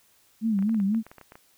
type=tone with vibrato; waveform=sine; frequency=209.4 Hz; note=G#3; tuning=15 cents sharp; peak=-21 dBFS; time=0.41-1.03 s; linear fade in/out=50 ms; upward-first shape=sine; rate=4 Hz; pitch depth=140 cents each way
type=clicks; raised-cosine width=0.5 ms; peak=-30 dBFS; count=12; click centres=0.59 / 0.625 / 0.694 / 0.745 / 0.801 / 0.947 / 1.066 / 1.115 / 1.183 / 1.213 / 1.321 / 1.355 s
effects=white hiss -62 dBFS RMS until 1.57 s